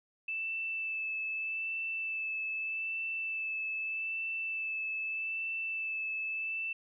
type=tone with vibrato; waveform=sine; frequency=2637 Hz; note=E7; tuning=in tune; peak=-33 dBFS; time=0.28-6.73 s; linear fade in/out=5 ms; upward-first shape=sine; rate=0.81 Hz; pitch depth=17 cents each way; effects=none